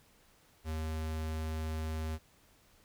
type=tone; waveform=square; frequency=79 Hz; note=D#2; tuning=27 cents sharp; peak=-35 dBFS; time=0.64-2.19 s; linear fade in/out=50 ms; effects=pink hiss -65 dBFS RMS until 2.84 s